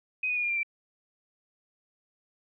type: tone with pitch steps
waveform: sine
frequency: 2512 / 2477 / 2443 / 2410 / 2376 / 2344 Hz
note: D#7 / D#7 / D#7 / D7 / D7 / D7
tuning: +16 / -8 / -32 / +44 / +20 / -4 cents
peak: -26 dBFS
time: 0.23-0.632 s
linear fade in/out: 5 ms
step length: 67 ms
effects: none